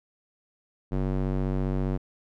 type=tone with band-pass filter; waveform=square; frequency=47.5 Hz; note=F#1; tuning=46 cents sharp; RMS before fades=-27 dBFS; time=0.91-1.98 s; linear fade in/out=20 ms; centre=240 Hz; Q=0.65; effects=none